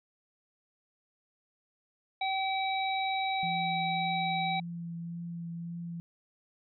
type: harmonic tone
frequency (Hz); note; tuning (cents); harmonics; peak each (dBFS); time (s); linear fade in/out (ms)
768; G5; -36; 1 / 3 / 5; -30 / -35 / -37; 2.21-4.6; 5
type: tone with vibrato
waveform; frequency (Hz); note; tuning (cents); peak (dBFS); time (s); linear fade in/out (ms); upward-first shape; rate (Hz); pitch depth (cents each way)
sine; 169.8; F3; -48; -36; 3.43-6; 0; triangle; 1.8; 16
effects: none